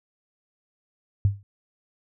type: tone with exponential decay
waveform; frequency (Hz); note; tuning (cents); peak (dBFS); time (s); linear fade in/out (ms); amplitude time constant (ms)
sine; 100; G2; +35; -13; 1.25-1.43; 0; 38
effects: none